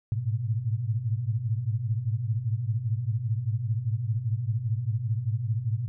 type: tone cluster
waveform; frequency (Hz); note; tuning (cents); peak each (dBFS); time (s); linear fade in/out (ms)
sine; 105.4 / 110.4 / 123.2; G#2 / A2 / B2; +26 / +6 / -4; -30 / -30 / -29; 0.12-5.88; 0
effects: none